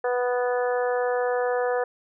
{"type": "harmonic tone", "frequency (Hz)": 246.9, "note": "B3", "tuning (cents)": 0, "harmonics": [2, 3, 4, 5, 6, 7], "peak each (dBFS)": [-23, -29, -35, -36, -36, -35], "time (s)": [0.04, 1.84], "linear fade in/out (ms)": 5, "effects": []}